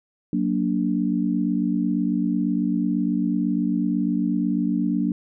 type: chord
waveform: sine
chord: Gb augmented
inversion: none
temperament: equal with one note detuned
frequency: 185 / 233.1 / 291.1 Hz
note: Gb3 / Bb3 / D4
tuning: 0 / 0 / -15 cents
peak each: -24 dBFS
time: 0.33-5.12 s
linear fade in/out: 2 ms
effects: none